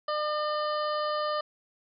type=harmonic tone; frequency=603 Hz; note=D5; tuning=46 cents sharp; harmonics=1 / 2 / 3 / 5 / 6 / 7 / 8; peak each=-30 / -30 / -41 / -42 / -52 / -44 / -44 dBFS; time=0.08-1.41 s; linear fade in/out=5 ms; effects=none